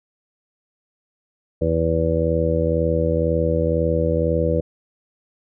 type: harmonic tone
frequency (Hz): 82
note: E2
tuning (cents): -9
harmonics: 1 / 2 / 3 / 4 / 5 / 6 / 7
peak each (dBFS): -23 / -24 / -31 / -26 / -32 / -21 / -25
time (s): 1.61-4.61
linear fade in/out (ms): 10
effects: none